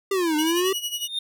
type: exponential two-way sweep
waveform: square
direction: down then up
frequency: 401.9 to 300 to 391.1 Hz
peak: -21 dBFS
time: 0.11-0.73 s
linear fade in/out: 5 ms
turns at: 0.36 s
type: tone with tremolo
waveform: sawtooth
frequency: 2913 Hz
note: F#7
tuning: 28 cents flat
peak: -21 dBFS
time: 0.38-1.08 s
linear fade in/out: 10 ms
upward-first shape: sine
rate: 11 Hz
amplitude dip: 75%
type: tone with exponential growth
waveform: triangle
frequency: 3652 Hz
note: A#7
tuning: 36 cents flat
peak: -20 dBFS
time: 0.94-1.19 s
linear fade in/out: 5 ms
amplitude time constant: 53 ms
effects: none